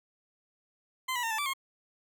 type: tone with pitch steps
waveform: 20% pulse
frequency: 1033 / 974 / 911 / 878 / 1163 / 1078 Hz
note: C6 / B5 / A#5 / A5 / D6 / C#6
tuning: -22 / -24 / -40 / -4 / -17 / -49 cents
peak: -25 dBFS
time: 1.08-1.536 s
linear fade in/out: 10 ms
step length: 76 ms
effects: none